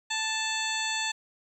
harmonic tone with a mistuned harmonic, 880 Hz, A5, in tune, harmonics 1 / 2 / 3 / 4 / 5 / 7 / 8 / 9, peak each -35 / -34 / -34 / -34 / -37 / -41 / -42 / -38 dBFS, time 0.1-1.12 s, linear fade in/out 10 ms, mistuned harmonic 9, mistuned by -58 cents, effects 10-bit

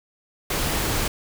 pink noise, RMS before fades -24 dBFS, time 0.5-1.08 s, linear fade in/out 5 ms, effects none

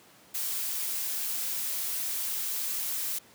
blue noise, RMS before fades -32 dBFS, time 0.34-3.19 s, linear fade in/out 10 ms, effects pink hiss -56 dBFS RMS until 3.34 s + high-pass 150 Hz 12 dB/octave

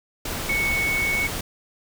sine tone in noise, 2217 Hz, C#7, in tune, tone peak -21 dBFS, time 0.49-1.27 s, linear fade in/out 5 ms, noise pink, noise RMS -29 dBFS, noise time 0.25-1.41 s, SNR +5 dB, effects none

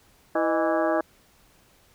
harmonic tone with a mistuned harmonic, 164.81 Hz, E3, in tune, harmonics 2 / 3 / 4 / 5 / 6 / 7 / 8 / 9 / 10, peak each -26 / -32 / -24 / -30 / -38 / -32 / -36 / -39 / -34 dBFS, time 0.35-1.01 s, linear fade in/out 5 ms, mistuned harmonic 4, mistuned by -100 cents, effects pink hiss -59 dBFS RMS until 1.94 s

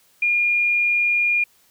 sine tone, 2420 Hz, D#7, 49 cents flat, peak -16 dBFS, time 0.22-1.44 s, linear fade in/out 5 ms, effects white hiss -58 dBFS RMS until 1.7 s

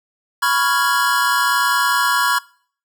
square chord, C# dominant seventh, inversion third, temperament equal, 987.8 / 1108.7 / 1396.9 / 1661.2 Hz, B5 / C#6 / E#6 / G#6, 0 / 0 / 0 / 0 cents, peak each -21 dBFS, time 0.42-2.39 s, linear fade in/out 10 ms, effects noise-tail reverb RT60 0.5 s tail -22 dB re dry

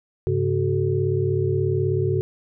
sine tone cluster, 99.9 / 136.3 / 373.6 / 432.4 Hz, G2 / C#3 / F#4 / A4, +33 / -29 / +17 / -30 cents, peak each -24 / -24 / -23 / -28 dBFS, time 0.27-2.21 s, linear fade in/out 0 ms, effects none

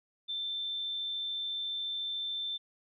sine tone, 3553 Hz, A7, 16 cents sharp, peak -33 dBFS, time 0.28-2.58 s, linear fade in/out 20 ms, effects none

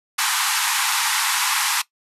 pink band-pass noise, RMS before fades -21 dBFS, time 0.18-1.82 s, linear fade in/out 10 ms, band 820 to 13000 Hz, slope 96 dB/octave, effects noise-tail reverb RT60 0.1 s tail -18 dB re dry

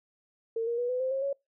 sine tone with pitch steps, 454.6 / 470.1 / 486.1 / 502.7 / 519.8 / 537.5 / 555.8 Hz, A#4 / A#4 / B4 / B4 / C5 / C5 / C#5, -43 / +15 / -28 / +31 / -11 / +47 / +4 cents, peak -27 dBFS, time 0.56-1.33 s, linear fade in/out 5 ms, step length 110 ms, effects noise-tail reverb RT60 0.2 s tail -24 dB re dry

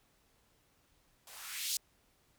violet noise with band-pass filter sweep, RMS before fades -40 dBFS, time 1.27-1.77 s, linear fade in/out 2 ms, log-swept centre 520 to 5200 Hz, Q 1.7, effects pink hiss -71 dBFS RMS until 2.38 s

